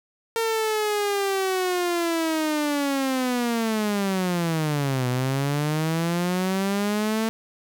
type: linear two-way sweep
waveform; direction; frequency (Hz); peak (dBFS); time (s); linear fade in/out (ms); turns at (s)
sawtooth; down then up; 458 to 123.5 to 225; -18; 0.36-7.29; 0; 5.08
effects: none